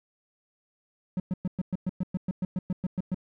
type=tone bursts; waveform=triangle; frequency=183.1 Hz; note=F#3; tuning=18 cents flat; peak=-23 dBFS; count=15; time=1.17-3.145 s; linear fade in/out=2 ms; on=29 ms; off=110 ms; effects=none